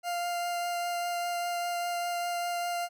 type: tone with vibrato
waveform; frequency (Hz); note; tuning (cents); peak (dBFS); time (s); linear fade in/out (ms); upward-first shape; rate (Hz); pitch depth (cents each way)
40% pulse; 698.5; F5; 0; -29; 0.03-2.89; 50; triangle; 5; 10
effects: none